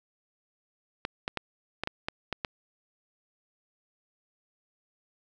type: clicks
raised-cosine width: 0.3 ms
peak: -14 dBFS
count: 8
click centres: 1.051 / 1.279 / 1.373 / 1.836 / 1.874 / 2.085 / 2.327 / 2.448 s
effects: none